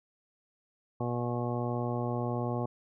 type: harmonic tone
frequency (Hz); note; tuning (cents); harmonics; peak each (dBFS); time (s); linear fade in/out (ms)
121; B2; -35; 1 / 2 / 3 / 4 / 5 / 6 / 7 / 9; -33 / -36 / -38 / -39 / -40 / -41 / -41 / -43; 1-2.66; 5
effects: none